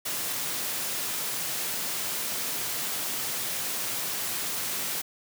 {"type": "high-pass noise", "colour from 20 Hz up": "white", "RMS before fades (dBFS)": -31, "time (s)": [0.05, 5.02], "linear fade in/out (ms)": 10, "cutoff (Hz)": 100, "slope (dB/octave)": 96, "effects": []}